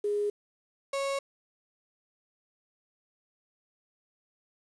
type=tone pair in turn; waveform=sine / 35% pulse; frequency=412.8 / 551 Hz; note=G#4 / C#5; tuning=-10 / -11 cents; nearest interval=perfect fourth; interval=499 cents; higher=second; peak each=-26 / -27 dBFS; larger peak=first; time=0.04-0.3 / 0.93-1.19 s; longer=neither; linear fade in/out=5 ms; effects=resampled to 22050 Hz + 9-bit